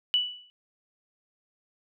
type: tone with exponential decay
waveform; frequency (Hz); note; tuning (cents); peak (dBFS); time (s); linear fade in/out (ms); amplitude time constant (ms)
sine; 2960; F#7; 0; -18; 0.14-0.5; 0; 78
effects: none